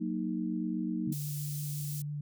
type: chord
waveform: sine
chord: D# minor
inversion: first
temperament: equal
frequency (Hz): 185 / 233.1 / 311.1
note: F#3 / A#3 / D#4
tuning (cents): 0 / 0 / 0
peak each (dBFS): -35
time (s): 0-1.14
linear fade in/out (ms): 20
type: tone with vibrato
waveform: sine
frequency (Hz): 146.83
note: D3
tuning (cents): 0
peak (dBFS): -34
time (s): 1.07-2.21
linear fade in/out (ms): 5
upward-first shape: triangle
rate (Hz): 6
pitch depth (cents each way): 15
type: high-pass noise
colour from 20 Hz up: white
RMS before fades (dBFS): -43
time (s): 1.12-2.02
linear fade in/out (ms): 5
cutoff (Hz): 5500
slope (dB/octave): 12
effects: none